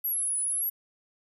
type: exponential two-way sweep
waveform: sine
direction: down then up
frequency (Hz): 11740 to 10010 to 11740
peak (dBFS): -26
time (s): 0.04-0.7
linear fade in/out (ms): 10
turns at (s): 0.4
effects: none